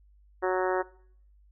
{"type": "harmonic tone", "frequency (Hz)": 185, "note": "F#3", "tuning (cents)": 0, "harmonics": [2, 3, 4, 5, 6, 7, 8, 9, 10], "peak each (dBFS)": [-27, -31, -33, -35, -37, -38, -39, -40, -41], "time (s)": [0.42, 0.83], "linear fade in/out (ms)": 20, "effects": ["noise-tail reverb RT60 0.6 s tail -20 dB re dry", "added 50 Hz sine -56 dBFS peak until 1.51 s"]}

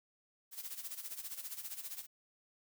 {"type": "noise with tremolo", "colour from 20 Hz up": "blue", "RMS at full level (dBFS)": -42, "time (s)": [0.51, 2.07], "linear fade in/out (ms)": 50, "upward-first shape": "sine", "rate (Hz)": 15, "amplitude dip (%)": 75, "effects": []}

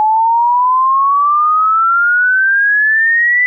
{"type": "exponential sweep", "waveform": "sine", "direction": "up", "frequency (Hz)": [852, 2000], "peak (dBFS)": -8, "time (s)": [0, 3.46], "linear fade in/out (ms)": 0, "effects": []}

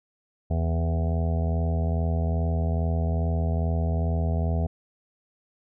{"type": "harmonic tone with a mistuned harmonic", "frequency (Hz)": 82.41, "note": "E2", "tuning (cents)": 0, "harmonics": [1, 2, 3, 5, 6, 7, 8, 9, 10], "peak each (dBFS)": [-23, -29, -36, -39, -40, -46, -36, -41, -50], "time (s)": [0.5, 4.67], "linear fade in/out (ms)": 10, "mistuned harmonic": 1, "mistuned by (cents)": -27, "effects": []}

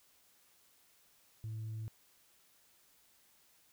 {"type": "tone", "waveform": "sine", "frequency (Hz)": 110, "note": "A2", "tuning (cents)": 0, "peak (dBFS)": -37, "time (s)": [1.44, 1.88], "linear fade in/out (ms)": 0, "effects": ["tanh soft clip ceiling -37 dBFS", "white hiss -68 dBFS RMS until 3.72 s"]}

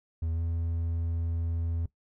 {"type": "tone with pitch glide", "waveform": "triangle", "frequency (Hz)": [81.6, 83.51], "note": ["E2", "E2"], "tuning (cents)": [-17, 23], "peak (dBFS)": -26, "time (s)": [0.22, 1.86], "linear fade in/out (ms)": 5, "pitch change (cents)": 40, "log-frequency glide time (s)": [0.32, 0.41], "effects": ["noise-tail reverb RT60 0.1 s tail -18 dB re dry"]}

